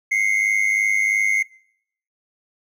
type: tone pair together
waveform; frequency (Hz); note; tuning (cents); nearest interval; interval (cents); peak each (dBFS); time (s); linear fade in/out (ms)
triangle; 2071 / 2174; C7 / C#7; -18 / -34; minor second; 84; -18; 0.11-1.43; 10
effects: noise-tail reverb RT60 0.7 s tail -23 dB re dry